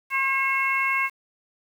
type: harmonic tone with a mistuned harmonic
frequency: 538 Hz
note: C5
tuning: 48 cents sharp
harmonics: 2 / 3 / 4 / 5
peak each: -26 / -31 / -23 / -30 dBFS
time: 0.1-1.1 s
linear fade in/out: 50 ms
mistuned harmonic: 4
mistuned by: +15 cents
effects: 8-bit